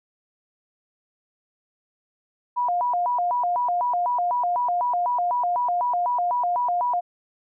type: tone with vibrato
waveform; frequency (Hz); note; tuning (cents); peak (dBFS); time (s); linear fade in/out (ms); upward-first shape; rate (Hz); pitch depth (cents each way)
sine; 830.6; G#5; 0; -20; 2.56-7.01; 20; square; 4; 280
effects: none